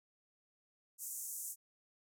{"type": "band-pass noise", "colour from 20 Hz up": "pink", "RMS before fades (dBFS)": -44, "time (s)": [0.98, 1.56], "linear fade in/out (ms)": 50, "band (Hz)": [6600, 15000], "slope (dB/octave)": 48, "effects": []}